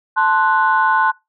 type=chord; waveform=sine; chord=F# diminished; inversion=first; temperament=equal; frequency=880 / 1046.5 / 1480 Hz; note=A5 / C6 / F#6; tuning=0 / 0 / 0 cents; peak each=-16 dBFS; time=0.16-1.12 s; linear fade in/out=20 ms; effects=noise-tail reverb RT60 0.2 s tail -22 dB re dry + tanh soft clip ceiling -3 dBFS